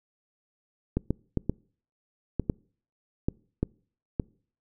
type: clicks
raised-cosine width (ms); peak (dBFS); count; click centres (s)
3; -12; 9; 0.97 / 1.106 / 1.373 / 1.496 / 2.397 / 2.498 / 3.285 / 3.63 / 4.198
effects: noise-tail reverb RT60 0.5 s tail -26 dB re dry